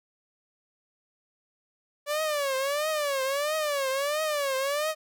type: tone with vibrato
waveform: sawtooth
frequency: 575 Hz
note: D5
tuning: 37 cents flat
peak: -22 dBFS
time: 2.06-4.95 s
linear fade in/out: 50 ms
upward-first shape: triangle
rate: 1.5 Hz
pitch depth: 170 cents each way
effects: none